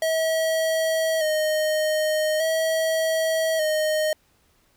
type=tone with vibrato; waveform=square; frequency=631 Hz; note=D#5; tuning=24 cents sharp; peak=-21 dBFS; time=0.02-4.13 s; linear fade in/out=2 ms; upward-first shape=square; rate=0.42 Hz; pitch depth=34 cents each way; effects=pink hiss -63 dBFS RMS until 4.76 s